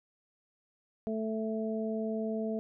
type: harmonic tone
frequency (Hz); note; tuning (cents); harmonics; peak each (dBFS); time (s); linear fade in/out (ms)
220; A3; 0; 1 / 2 / 3; -33 / -36 / -38; 1.07-2.59; 0
effects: none